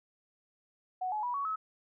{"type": "tone with pitch steps", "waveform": "sine", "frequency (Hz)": [740, 850, 976.4, 1121.6, 1288.4], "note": ["F#5", "G#5", "B5", "C#6", "E6"], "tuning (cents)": [0, 40, -20, 20, -40], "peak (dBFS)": -31, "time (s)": [1.01, 1.56], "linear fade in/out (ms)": 10, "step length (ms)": 110, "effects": []}